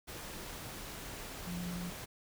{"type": "tone in noise", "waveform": "sine", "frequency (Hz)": 176.3, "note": "F3", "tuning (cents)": 17, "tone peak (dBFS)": -38, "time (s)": [1.46, 1.91], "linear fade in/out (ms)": 20, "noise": "pink", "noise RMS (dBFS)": -45, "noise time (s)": [0.07, 2.06], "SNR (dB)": 4, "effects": []}